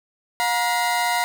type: tone cluster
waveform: 35% pulse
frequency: 715 / 951 / 2064 Hz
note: F5 / A#5 / C7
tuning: +41 / +34 / -24 cents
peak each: -22 / -21 / -25 dBFS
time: 0.4-1.24 s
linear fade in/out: 0 ms
effects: none